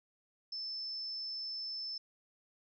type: tone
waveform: sine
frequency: 5274 Hz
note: E8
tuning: in tune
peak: -38 dBFS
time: 0.52-1.98 s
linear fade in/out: 5 ms
effects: none